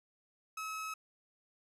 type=tone; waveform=30% pulse; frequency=1287 Hz; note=E6; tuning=42 cents flat; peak=-36 dBFS; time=0.57-0.94 s; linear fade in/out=5 ms; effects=resampled to 32000 Hz